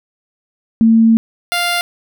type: tone pair in turn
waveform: sine / 10% pulse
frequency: 225.6 / 698.7 Hz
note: A3 / F5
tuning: +44 / +1 cents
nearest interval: octave + minor sixth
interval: 1957 cents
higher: second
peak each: -6 dBFS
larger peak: neither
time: 0.81-1.17 / 1.52-1.81 s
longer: first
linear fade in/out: 0 ms
effects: none